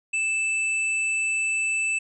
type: tone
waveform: square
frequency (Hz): 2637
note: E7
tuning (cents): 0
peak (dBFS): -23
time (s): 0.13-1.99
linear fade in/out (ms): 10
effects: resampled to 22050 Hz